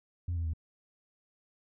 sine tone with pitch steps, 87 / 83.5 / 80.15 Hz, F2 / E2 / E2, -6 / +23 / -48 cents, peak -28 dBFS, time 0.28-0.535 s, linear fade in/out 5 ms, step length 85 ms, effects tanh soft clip ceiling -28 dBFS

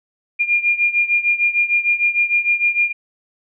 sine beating tone pair, 2408 / 2414.6 Hz, D7 / D7, +43 / +47 cents, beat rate 6.6 Hz, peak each -16 / -19 dBFS, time 0.39-2.93 s, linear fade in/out 20 ms, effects none

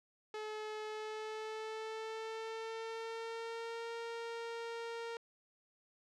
sawtooth tone with pitch glide, 429.4 to 462.9 Hz, A4 to A#4, -42 to -12 cents, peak -37 dBFS, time 0.34-5.17 s, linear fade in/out 2 ms, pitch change +130 cents, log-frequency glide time 0.85-3.93 s, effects low-pass 5000 Hz 12 dB/octave

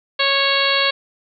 harmonic tone, 552 Hz, C#5, 7 cents flat, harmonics 1 / 2 / 3 / 4 / 5 / 6 / 7 / 8, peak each -23 / -23 / -23 / -23 / -23 / -23 / -23 / -23 dBFS, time 0.19-0.91 s, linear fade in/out 10 ms, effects none

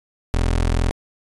25% pulse tone, 42.16 Hz, E1, 40 cents sharp, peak -13 dBFS, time 0.34-0.91 s, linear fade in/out 0 ms, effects resampled to 24000 Hz

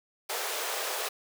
pink high-pass noise, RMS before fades -33 dBFS, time 0.29-1.09 s, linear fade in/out 10 ms, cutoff 410 Hz, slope 48 dB/octave, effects none

